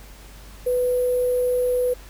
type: tone with sample-and-hold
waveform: sine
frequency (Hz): 496.7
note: B4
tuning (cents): +10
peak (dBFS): -18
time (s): 0.66-1.94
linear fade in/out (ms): 10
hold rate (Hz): 11025
effects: added 49 Hz sine -42 dBFS peak until 2.09 s + pink hiss -47 dBFS RMS until 2.09 s